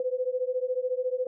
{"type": "beating tone pair", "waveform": "sine", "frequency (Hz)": [500, 514], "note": ["B4", "C5"], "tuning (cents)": [21, -31], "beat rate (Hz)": 14, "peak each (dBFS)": -29, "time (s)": [0, 1.27], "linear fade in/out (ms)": 2, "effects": []}